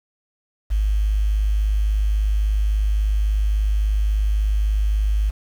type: tone with quantisation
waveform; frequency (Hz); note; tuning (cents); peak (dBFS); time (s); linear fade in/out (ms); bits
sine; 51.8; G#1; -4; -16; 0.7-5.31; 20; 7
effects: none